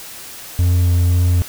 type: tone with vibrato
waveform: triangle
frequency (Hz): 88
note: F2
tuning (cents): +14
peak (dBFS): -9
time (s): 0.59-1.42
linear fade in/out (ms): 0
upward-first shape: sine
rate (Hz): 1.9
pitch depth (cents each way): 10
effects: white hiss -34 dBFS RMS until 1.48 s